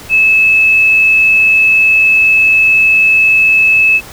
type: tone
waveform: sine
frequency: 2602 Hz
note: E7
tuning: 23 cents flat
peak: -5 dBFS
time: 0.09-4.01 s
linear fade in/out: 50 ms
effects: pink hiss -32 dBFS RMS until 4.12 s